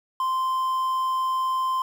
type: tone with quantisation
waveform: triangle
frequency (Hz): 1041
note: C6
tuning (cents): -9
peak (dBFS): -20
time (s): 0.2-1.82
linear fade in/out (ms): 2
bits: 8
effects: none